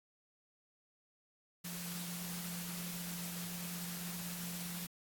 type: tone in noise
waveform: sine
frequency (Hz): 174.61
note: F3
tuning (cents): 0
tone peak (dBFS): -44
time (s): 1.64-4.87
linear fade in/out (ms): 10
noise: white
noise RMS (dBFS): -45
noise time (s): 1.64-4.87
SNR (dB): -2
effects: AAC 64 kbps